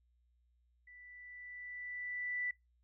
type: tone with level ramp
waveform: sine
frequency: 1975.5 Hz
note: B6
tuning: in tune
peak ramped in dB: -55 to -34 dBFS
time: 0.87-2.51 s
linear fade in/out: 5 ms
effects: noise-tail reverb RT60 0.2 s tail -23 dB re dry + added 60 Hz sine -70 dBFS peak until 2.83 s